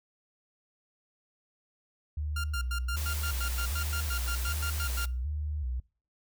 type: tone with vibrato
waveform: sine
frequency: 68.4 Hz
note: C#2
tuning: 23 cents flat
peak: -30 dBFS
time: 2.17-5.8 s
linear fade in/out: 5 ms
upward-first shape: square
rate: 1.3 Hz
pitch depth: 160 cents each way
type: tone bursts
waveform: sawtooth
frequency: 1396.9 Hz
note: F6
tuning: in tune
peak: -30 dBFS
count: 16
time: 2.36-5.05 s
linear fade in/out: 5 ms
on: 80 ms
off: 94 ms
type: noise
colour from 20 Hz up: white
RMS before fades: -39 dBFS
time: 2.96-5.06 s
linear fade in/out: 10 ms
effects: noise-tail reverb RT60 0.4 s tail -23 dB re dry